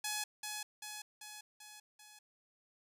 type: tone with echo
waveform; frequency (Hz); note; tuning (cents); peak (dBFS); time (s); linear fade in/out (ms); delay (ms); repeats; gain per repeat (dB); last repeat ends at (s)
5% pulse; 845; G#5; +30; -24; 0.04-0.24; 5; 390; 5; -4; 2.19
effects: none